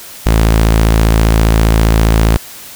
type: tone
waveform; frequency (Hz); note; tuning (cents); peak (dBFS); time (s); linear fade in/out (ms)
sawtooth; 55; A1; 0; -3; 0.26-2.37; 0
effects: white hiss -32 dBFS RMS until 2.75 s